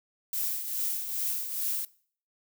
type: noise with tremolo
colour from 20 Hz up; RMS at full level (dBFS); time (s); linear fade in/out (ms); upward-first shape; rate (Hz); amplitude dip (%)
violet; -29; 0.33-1.85; 2; triangle; 2.4; 60
effects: noise-tail reverb RT60 0.5 s tail -21 dB re dry